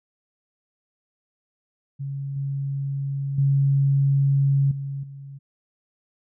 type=tone with level steps; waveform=sine; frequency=138.5 Hz; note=C#3; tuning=1 cent flat; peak=-27 / -24 / -16 / -27 / -36 dBFS; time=1.99-5.39 s; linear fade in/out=20 ms; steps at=2.36 / 3.38 / 4.71 / 5.03 s; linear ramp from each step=5 ms; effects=none